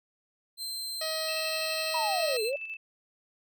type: tone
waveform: sawtooth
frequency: 4121 Hz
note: C8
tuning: 27 cents flat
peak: -31 dBFS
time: 0.57-2.52 s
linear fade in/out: 50 ms
type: harmonic tone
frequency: 634 Hz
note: D#5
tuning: 32 cents sharp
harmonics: 1 / 2 / 3 / 4 / 5 / 6 / 7 / 8 / 9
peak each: -34 / -42 / -41 / -44 / -43 / -48 / -42 / -43 / -47 dBFS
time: 1.01-2.37 s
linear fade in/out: 5 ms
type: tone with tremolo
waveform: sine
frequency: 2637 Hz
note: E7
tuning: in tune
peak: -34 dBFS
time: 1.28-2.77 s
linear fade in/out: 5 ms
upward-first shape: square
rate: 12 Hz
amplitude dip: 45%
type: linear two-way sweep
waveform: sine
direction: down then up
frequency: 987.8 to 415.3 to 591 Hz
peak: -28 dBFS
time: 1.94-2.56 s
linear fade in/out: 5 ms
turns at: 2.43 s
effects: none